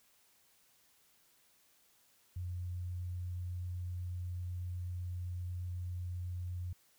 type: tone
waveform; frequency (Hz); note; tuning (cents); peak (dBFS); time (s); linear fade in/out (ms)
sine; 89.2; F2; +37; -37; 2.36-6.73; 5
effects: white hiss -69 dBFS RMS until 6.98 s

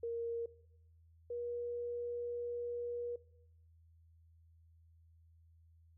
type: tone pair in turn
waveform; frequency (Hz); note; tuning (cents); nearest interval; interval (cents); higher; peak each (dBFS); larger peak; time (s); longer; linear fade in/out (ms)
sine; 466.2 / 479.6; A#4 / A#4; 0 / +49; unison; 49; second; -36 / -38; first; 0.03-0.46 / 1.3-3.16; second; 5
effects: noise-tail reverb RT60 0.8 s tail -20 dB re dry + added 82 Hz sine -62 dBFS peak until 5.97 s

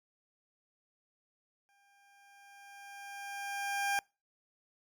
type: tone with exponential growth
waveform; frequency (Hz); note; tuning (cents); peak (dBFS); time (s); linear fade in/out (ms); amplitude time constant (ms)
20% pulse; 800; G5; +35; -24; 1.69-3.99; 0; 500
effects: noise-tail reverb RT60 0.3 s tail -26 dB re dry

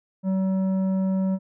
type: tone with tanh clipping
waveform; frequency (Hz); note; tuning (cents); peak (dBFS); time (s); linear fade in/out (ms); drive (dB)
sine; 190; F#3; +46; -22; 0.23-1.39; 50; 9
effects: none

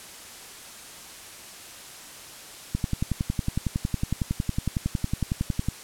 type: click train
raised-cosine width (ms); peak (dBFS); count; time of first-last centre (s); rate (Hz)
5; -12; 33; 2.75-5.686; 10.9
effects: white hiss -43 dBFS RMS until 5.83 s + low-pass 11000 Hz 12 dB/octave

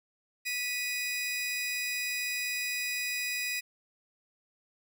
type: tone pair together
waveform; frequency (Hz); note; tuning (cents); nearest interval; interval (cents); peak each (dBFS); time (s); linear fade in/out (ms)
sawtooth; 1963.2 / 2489; B6 / D#7; -11 / 0; major third; 411; -33 / -29; 0.45-3.61; 20
effects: none

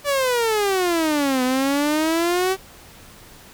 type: exponential two-way sweep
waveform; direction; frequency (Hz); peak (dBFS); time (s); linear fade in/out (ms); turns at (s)
sawtooth; down then up; 585 to 250.9 to 385.9; -14; 0.04-2.57; 50; 1.43
effects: pink hiss -45 dBFS RMS until 3.53 s

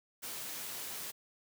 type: noise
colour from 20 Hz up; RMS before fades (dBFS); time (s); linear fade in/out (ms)
white; -42; 0.22-1.12; 20
effects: high-pass 100 Hz 12 dB/octave

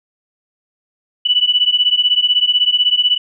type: beating tone pair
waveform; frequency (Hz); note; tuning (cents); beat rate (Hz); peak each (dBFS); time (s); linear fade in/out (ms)
sine; 2956 / 2972; F#7 / F#7; -2 / +7; 16; -14; 1.25-3.18; 10
effects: none

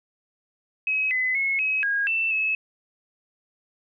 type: tone with pitch steps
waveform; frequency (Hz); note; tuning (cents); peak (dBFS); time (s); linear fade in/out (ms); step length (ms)
sine; 2552 / 2022 / 2180 / 2553 / 1634 / 2667 / 2588; D#7 / B6 / C#7 / D#7 / G#6 / E7 / E7; +43 / +40 / -29 / +44 / -29 / +20 / -32; -21; 0.87-2.55; 2; 240
effects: none

